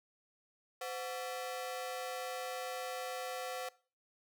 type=ring-modulated tone; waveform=sawtooth; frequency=622.3 Hz; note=D#5; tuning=in tune; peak=-32 dBFS; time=0.81-3.69 s; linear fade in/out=5 ms; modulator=110 Hz; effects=noise-tail reverb RT60 0.4 s tail -21 dB re dry